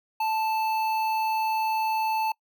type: tone with notch filter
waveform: square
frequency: 880 Hz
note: A5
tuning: in tune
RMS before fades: -26 dBFS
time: 0.2-2.32 s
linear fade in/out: 5 ms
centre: 7600 Hz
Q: 0.55
effects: noise-tail reverb RT60 0.1 s tail -24 dB re dry